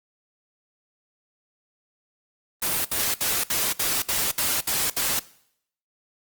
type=noise bursts; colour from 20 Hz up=white; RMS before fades=-24 dBFS; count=9; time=2.62-5.194 s; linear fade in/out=5 ms; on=230 ms; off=63 ms; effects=noise-tail reverb RT60 0.7 s tail -20 dB re dry + Opus 24 kbps